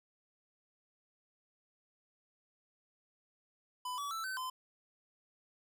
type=tone with pitch steps; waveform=square; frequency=1000 / 1143 / 1325 / 1530 / 1025 Hz; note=B5 / D6 / E6 / G6 / C6; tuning=+21 / -47 / +9 / -42 / -36 cents; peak=-38 dBFS; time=3.85-4.5 s; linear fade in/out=5 ms; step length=130 ms; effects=none